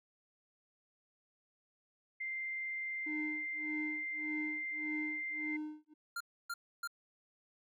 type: tone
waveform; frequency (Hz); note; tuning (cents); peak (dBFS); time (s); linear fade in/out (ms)
sine; 2092; C7; -1; -37; 2.2-5.57; 10
type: tone with tremolo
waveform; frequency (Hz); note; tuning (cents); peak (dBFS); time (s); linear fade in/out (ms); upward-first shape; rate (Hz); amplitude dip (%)
triangle; 305.2; D#4; -33; -35; 3.06-5.94; 10; sine; 1.7; 100
type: tone bursts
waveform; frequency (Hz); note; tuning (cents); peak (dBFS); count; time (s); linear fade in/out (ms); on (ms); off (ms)
square; 1393; F6; -5; -38; 3; 6.16-6.875; 5; 45; 290
effects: none